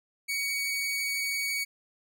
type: tone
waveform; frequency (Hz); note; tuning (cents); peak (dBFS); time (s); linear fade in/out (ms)
sawtooth; 2247; C#7; +23; -25; 0.28-1.65; 20
effects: none